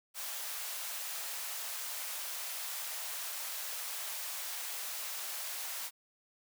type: high-pass noise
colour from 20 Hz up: white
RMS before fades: -40 dBFS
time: 0.14-5.91 s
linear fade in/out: 50 ms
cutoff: 580 Hz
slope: 24 dB/octave
effects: none